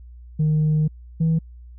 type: tone pair in turn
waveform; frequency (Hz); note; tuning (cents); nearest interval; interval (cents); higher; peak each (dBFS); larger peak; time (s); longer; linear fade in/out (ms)
sine; 153.8 / 162.02; D#3 / E3; -20 / -30; minor second; 90; second; -14; neither; 0.39-0.88 / 1.2-1.39; first; 10
effects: tanh soft clip ceiling -14 dBFS + added 60 Hz sine -39 dBFS peak until 1.78 s

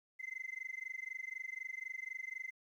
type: tone with amplitude modulation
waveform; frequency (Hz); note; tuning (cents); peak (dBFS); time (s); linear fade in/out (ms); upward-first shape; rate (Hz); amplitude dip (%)
sine; 2061; C7; -27; -36; 0.19-2.51; 20; sine; 24; 100
effects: tanh soft clip ceiling -36 dBFS + 12-bit

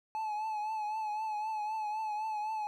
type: tone with vibrato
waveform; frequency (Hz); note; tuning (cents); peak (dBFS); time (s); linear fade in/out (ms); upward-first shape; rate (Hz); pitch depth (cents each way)
triangle; 859; A5; -42; -31; 0.15-2.67; 0; triangle; 3.9; 56
effects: none

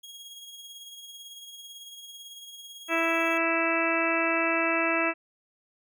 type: tone with tremolo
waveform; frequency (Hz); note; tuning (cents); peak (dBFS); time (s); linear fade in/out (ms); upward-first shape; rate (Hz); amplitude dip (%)
sawtooth; 3290; G#7; -17; -38; 0.03-3.38; 10; sine; 18; 40
type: harmonic tone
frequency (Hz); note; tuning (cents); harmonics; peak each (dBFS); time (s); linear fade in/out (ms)
330.1; E4; +2; 1 / 2 / 3 / 4 / 5 / 6 / 7 / 8; -30 / -30 / -35 / -31 / -34 / -33 / -33 / -29; 2.88-5.14; 50
effects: none

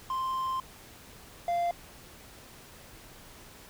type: tone pair in turn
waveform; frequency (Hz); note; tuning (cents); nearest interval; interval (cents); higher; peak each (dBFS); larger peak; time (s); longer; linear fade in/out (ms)
triangle; 1046.5 / 693.2; C6 / F5; 0 / -13; perfect fifth; 713; first; -27 / -24; second; 0.1-0.6 / 1.48-1.71; first; 2
effects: pink hiss -51 dBFS RMS until 3.69 s

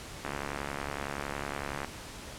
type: click train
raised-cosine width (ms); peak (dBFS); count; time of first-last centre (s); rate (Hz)
0.5; -19; 114; 0.25-1.846; 70.8
effects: pink hiss -44 dBFS RMS until 2.38 s + low-pass 10000 Hz 12 dB/octave

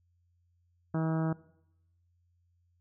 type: harmonic tone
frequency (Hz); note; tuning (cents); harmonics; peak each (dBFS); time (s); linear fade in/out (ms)
160.6; E3; -45; 1 / 2 / 3 / 4 / 5 / 6 / 7 / 8 / 9 / 10; -29 / -34 / -43 / -40 / -45 / -46 / -49 / -46 / -50 / -53; 0.94-1.33; 5
effects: noise-tail reverb RT60 0.8 s tail -19 dB re dry + added 87 Hz sine -68 dBFS peak until 2.8 s

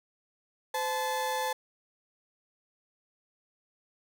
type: tone pair together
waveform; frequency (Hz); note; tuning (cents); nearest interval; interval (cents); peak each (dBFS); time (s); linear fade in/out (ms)
35% pulse; 514.1 / 868; C5 / A5; -31 / -24; major sixth; 907; -32 / -29; 0.74-1.53; 5
effects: none

